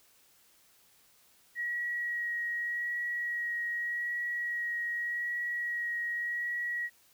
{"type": "tone with vibrato", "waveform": "sine", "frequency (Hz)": 1906, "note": "A#6", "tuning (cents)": 38, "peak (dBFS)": -31, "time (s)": [1.55, 6.9], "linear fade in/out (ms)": 50, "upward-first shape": "sine", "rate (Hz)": 0.84, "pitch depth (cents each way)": 12, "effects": ["white hiss -64 dBFS RMS until 7.13 s"]}